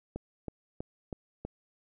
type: click train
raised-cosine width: 2 ms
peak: -23 dBFS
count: 5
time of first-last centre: 0.16-1.45 s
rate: 3.1 Hz
effects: none